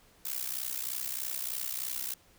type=noise with amplitude modulation; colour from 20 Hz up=blue; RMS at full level=-32 dBFS; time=0.25-2.14 s; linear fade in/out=5 ms; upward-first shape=sine; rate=63.2 Hz; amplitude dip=85%; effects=pink hiss -62 dBFS RMS until 2.38 s